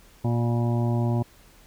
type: harmonic tone with a mistuned harmonic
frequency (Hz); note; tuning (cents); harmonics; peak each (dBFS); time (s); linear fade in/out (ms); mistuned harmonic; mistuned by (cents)
118.3; A#2; +26; 1 / 2 / 3 / 5 / 6 / 7 / 8; -22 / -28 / -32 / -36 / -38 / -39 / -40; 0.24-1.23; 10; 8; +39
effects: added 40 Hz sine -55 dBFS peak until 1.66 s + pink hiss -55 dBFS RMS until 1.66 s